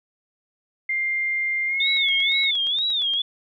sine tone with pitch glide, 2100 to 2182 Hz, C7 to C#7, +6 to -28 cents, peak -21 dBFS, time 0.89-2.51 s, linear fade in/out 5 ms, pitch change +66 cents, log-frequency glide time 1.66-1.8 s
sine tone with vibrato, 3532 Hz, A7, 6 cents sharp, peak -20 dBFS, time 1.8-3.22 s, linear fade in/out 5 ms, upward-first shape sine, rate 2.1 Hz, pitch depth 170 cents each way
click train, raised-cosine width 0.2 ms, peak -24 dBFS, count 11, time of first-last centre 1.97-3.137 s, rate 8.57 Hz
effects none

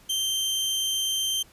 sawtooth tone, 3136 Hz, G7, in tune, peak -21 dBFS, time 0.09-1.43 s, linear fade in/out 10 ms, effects pink hiss -55 dBFS RMS until 1.52 s + resampled to 32000 Hz

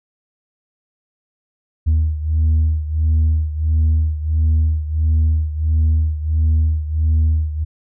sine beating tone pair, 78 / 79.5 Hz, D#2 / D#2, +5 / +38 cents, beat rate 1.5 Hz, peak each -13 / -17 dBFS, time 1.86-7.65 s, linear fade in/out 20 ms, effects tanh soft clip ceiling -10 dBFS

